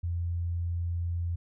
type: tone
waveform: sine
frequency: 85.9 Hz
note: F2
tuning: 28 cents flat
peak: -28 dBFS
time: 0.03-1.36 s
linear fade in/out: 10 ms
effects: none